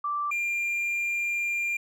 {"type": "tone pair in turn", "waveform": ["sine", "triangle"], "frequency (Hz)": [1171, 2393], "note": ["D6", "D7"], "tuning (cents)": [-5, 32], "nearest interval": "octave", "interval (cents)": 1237, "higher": "second", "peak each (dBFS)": [-26, -24], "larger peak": "second", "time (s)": [[0.04, 0.31], [0.31, 1.77]], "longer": "second", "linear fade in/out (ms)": 5, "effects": []}